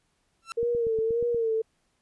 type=tone with exponential growth; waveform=sawtooth; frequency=1344 Hz; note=E6; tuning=33 cents sharp; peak=-27 dBFS; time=0.42-0.52 s; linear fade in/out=0 ms; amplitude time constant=21 ms
type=tone with vibrato; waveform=sine; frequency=460 Hz; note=A#4; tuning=23 cents flat; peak=-23 dBFS; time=0.57-1.62 s; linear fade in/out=10 ms; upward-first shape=sine; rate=1.8 Hz; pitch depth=66 cents each way
type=click train; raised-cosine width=3 ms; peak=-27 dBFS; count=7; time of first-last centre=0.63-1.346 s; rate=8.38 Hz
effects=pink hiss -72 dBFS RMS until 2.01 s + resampled to 24000 Hz